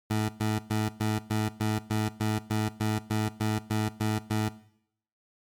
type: tone bursts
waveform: 20% pulse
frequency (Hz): 107.9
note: A2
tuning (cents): -33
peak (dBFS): -20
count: 15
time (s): 0.1-4.49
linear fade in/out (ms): 10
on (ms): 190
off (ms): 110
effects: noise-tail reverb RT60 0.7 s tail -18 dB re dry + MP3 96 kbps